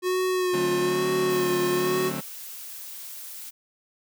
square tone with vibrato, 363.6 Hz, F#4, 30 cents flat, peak -23 dBFS, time 0.02-2.12 s, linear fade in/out 50 ms, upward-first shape sine, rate 1.1 Hz, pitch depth 33 cents each way
sawtooth chord, D dominant seventh, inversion none, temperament just, 146.83 / 183.54 / 220.2 / 264.3 Hz, D3 / F#3 / A3 / C4, 0 / -14 / +2 / +18 cents, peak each -31 dBFS, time 0.53-2.21 s, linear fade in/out 10 ms
blue noise, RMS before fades -39 dBFS, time 1.29-3.51 s, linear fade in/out 20 ms
effects none

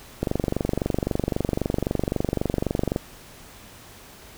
click train, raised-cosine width 2 ms, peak -9 dBFS, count 66, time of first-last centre 0.23-2.961 s, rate 23.8 Hz, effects pink hiss -46 dBFS RMS until 4.37 s

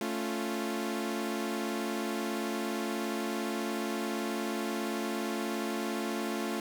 sawtooth chord, A augmented, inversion none, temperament equal, 220 / 277.2 / 349.2 Hz, A3 / C#4 / E#4, 0 / 0 / 0 cents, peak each -31 / -34 / -32 dBFS, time 0.01-6.6 s, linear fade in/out 2 ms, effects none

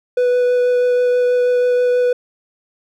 triangle tone with vibrato, 493.9 Hz, B4, in tune, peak -10 dBFS, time 0.17-2.13 s, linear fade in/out 5 ms, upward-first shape triangle, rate 6.2 Hz, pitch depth 9 cents each way, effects none

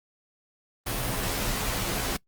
pink noise with comb filter, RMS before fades -29 dBFS, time 0.86-2.17 s, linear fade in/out 10 ms, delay 13 ms, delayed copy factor -0.8, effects noise-tail reverb RT60 0.1 s tail -24 dB re dry + Opus 32 kbps

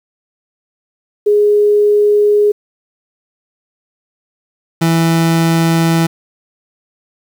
sine / 30% pulse tone pair in turn, 415.3 / 165 Hz, G#4 / E3, 0 / +2 cents, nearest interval octave + major third, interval 1598 cents, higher first, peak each -7 dBFS, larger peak neither, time 1.26-2.52 / 4.81-6.07 s, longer neither, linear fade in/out 10 ms, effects 7-bit

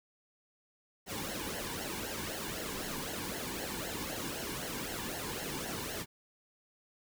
pink noise with flanger, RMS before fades -39 dBFS, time 1.06-6.06 s, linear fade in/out 50 ms, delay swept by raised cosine 0.82 to 1.59 ms, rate 3.9 Hz, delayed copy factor -0.7, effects none

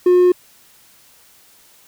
triangle tone, 359.5 Hz, F#4, 50 cents flat, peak -6 dBFS, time 0.06-0.32 s, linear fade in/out 5 ms, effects tanh soft clip ceiling -2 dBFS + white hiss -50 dBFS RMS until 1.87 s

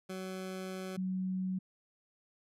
20% pulse / sine tone pair in turn, 187.5 / 186.6 Hz, F#3 / F#3, +23 / +15 cents, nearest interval unison, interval 8 cents, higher first, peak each -34 / -32 dBFS, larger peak second, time 0.09-0.97 / 0.97-1.59 s, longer first, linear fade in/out 10 ms, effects resampled to 32000 Hz

